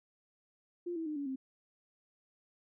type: tone with pitch steps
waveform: sine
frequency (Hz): 349.2 / 325.8 / 304 / 283.6 / 264.6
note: F4 / E4 / D#4 / C#4 / C4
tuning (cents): 0 / -20 / -40 / +40 / +20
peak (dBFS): -35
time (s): 0.86-1.36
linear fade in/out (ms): 10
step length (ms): 100
effects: none

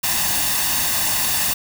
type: noise with comb filter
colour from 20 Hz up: white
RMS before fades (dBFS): -20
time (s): 0.03-1.54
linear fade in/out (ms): 10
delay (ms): 1.1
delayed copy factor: +0.6
effects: none

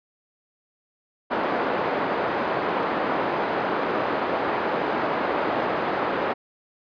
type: band-pass noise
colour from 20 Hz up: pink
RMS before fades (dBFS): -25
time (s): 1.3-6.34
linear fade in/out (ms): 20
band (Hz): 370 to 1300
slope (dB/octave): 12
effects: resampled to 11025 Hz

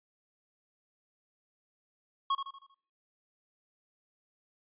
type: tone with echo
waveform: square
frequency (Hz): 1096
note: C#6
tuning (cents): -20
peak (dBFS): -27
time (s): 2.3-2.35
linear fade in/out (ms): 5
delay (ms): 79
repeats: 5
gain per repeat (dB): -7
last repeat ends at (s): 2.745
effects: noise-tail reverb RT60 0.6 s tail -26 dB re dry + resampled to 8000 Hz

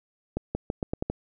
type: accelerating click train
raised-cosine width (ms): 2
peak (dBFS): -14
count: 7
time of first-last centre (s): 0.37-1.1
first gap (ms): 180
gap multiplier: 0.84
effects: none

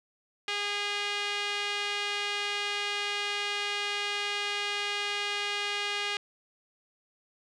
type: tone with band-pass filter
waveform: sawtooth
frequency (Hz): 409.4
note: G#4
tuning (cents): -25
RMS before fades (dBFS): -32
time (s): 0.48-6.17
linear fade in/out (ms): 2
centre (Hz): 2900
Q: 1.6
effects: resampled to 24000 Hz

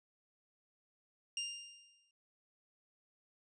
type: tone with exponential decay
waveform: 25% pulse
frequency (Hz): 2800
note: F7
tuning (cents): +4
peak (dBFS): -31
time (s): 1.37-2.11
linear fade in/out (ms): 2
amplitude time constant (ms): 160
effects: resampled to 24000 Hz

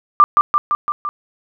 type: tone with echo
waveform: sine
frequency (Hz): 1187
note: D6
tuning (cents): +18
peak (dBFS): -4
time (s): 0.2-0.24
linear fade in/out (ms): 0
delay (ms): 170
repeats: 5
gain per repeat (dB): -3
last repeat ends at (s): 1.09
effects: none

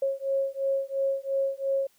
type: beating tone pair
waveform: sine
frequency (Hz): 543 / 545.9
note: C#5 / C#5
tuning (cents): -36 / -27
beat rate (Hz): 2.9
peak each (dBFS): -28 / -28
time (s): 0.02-1.87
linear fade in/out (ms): 5
effects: white hiss -65 dBFS RMS until 1.98 s

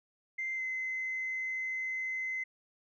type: tone with pitch glide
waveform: sine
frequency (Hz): 2086 to 2053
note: C7 to C7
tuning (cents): -6 to -33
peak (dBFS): -32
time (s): 0.38-2.44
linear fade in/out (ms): 10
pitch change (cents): -27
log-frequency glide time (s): 0.55-0.62
effects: tanh soft clip ceiling -28 dBFS

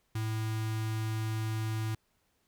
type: tone with notch filter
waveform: square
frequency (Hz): 110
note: A2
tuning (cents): 0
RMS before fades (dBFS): -33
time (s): 0.15-1.95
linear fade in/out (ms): 5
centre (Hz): 530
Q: 1.3
effects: pink hiss -74 dBFS RMS until 2.47 s

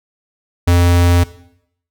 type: tone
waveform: square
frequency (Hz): 87.31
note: F2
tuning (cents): 0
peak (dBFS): -9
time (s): 0.67-1.24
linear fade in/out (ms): 10
effects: noise-tail reverb RT60 0.7 s tail -17 dB re dry

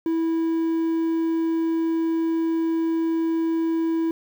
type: tone with quantisation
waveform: triangle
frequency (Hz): 327.6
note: E4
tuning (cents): -11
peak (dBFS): -18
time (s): 0.06-4.11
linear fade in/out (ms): 2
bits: 8
effects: none

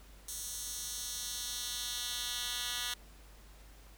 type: tone with high-pass filter sweep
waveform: 10% pulse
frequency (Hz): 243.7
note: B3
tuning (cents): -23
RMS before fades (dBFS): -39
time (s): 0.28-2.94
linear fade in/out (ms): 5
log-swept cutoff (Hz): 7100 to 2600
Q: 1.3
effects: added 50 Hz sine -54 dBFS peak until 3.97 s + pink hiss -60 dBFS RMS until 3.97 s

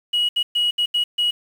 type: tone bursts at uneven times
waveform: sine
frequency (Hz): 2908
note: F#7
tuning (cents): -31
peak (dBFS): -15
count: 6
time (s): 0.13-0.29 / 0.36-0.43 / 0.55-0.71 / 0.78-0.86 / 0.94-1.04 / 1.18-1.31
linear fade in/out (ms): 10
effects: tanh soft clip ceiling -13 dBFS + 7-bit

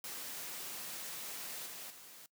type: noise with level steps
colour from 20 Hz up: white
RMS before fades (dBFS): -44 / -47 / -54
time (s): 0.04-2.26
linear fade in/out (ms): 2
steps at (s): 1.66 / 1.9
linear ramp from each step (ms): 5
effects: noise-tail reverb RT60 0.1 s tail -21 dB re dry + high-pass 150 Hz 12 dB/octave

